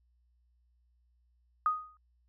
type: tone with exponential decay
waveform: sine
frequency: 1244.5 Hz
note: D#6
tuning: in tune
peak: -22 dBFS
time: 1.66-1.97 s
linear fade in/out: 1 ms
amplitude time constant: 66 ms
effects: added 60 Hz sine -67 dBFS peak until 2.28 s